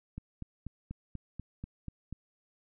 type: click train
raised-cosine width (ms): 5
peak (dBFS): -27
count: 9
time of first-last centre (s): 0.18-2.126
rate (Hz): 4.11
effects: none